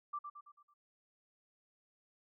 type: tone with echo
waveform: sine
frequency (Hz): 1174.7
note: D6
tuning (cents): 0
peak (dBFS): -37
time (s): 0.13-0.19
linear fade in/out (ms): 10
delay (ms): 110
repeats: 5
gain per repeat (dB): -6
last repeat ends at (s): 0.74
effects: none